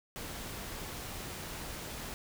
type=noise; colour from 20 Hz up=pink; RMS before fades=-42 dBFS; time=0.16-2.14 s; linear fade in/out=0 ms; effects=none